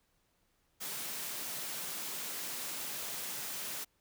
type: high-pass noise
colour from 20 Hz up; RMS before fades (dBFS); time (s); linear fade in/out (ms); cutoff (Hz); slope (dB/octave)
white; -40; 0.8-3.85; 20; 120; 96
effects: pink hiss -75 dBFS RMS until 4 s